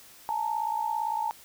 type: tone pair together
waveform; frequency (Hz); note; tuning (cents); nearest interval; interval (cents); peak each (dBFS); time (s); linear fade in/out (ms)
sine; 854.3 / 912; G#5 / A#5; +49 / -38; minor second; 113; -30 / -29; 0.29-1.31; 0
effects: white hiss -52 dBFS RMS until 1.44 s